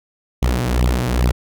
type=beating tone pair; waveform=sawtooth; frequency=60.2 / 62.6 Hz; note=B1 / B1; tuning=-44 / +24 cents; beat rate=2.4 Hz; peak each=-14 dBFS; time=0.42-1.32 s; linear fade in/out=10 ms; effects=none